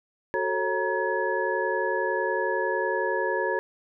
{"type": "tone cluster", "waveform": "sine", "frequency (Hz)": [371.5, 442.4, 544, 943, 1696], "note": ["F#4", "A4", "C#5", "A#5", "G#6"], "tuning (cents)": [7, 9, -33, 20, 36], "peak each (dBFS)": -30, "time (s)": [0.34, 3.59], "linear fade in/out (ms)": 0, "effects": []}